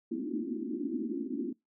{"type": "band-pass noise", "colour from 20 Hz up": "pink", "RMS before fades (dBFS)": -35, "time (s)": [0.11, 1.53], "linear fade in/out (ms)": 5, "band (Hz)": [220, 360], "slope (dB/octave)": 96, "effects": ["noise-tail reverb RT60 0.2 s tail -25 dB re dry"]}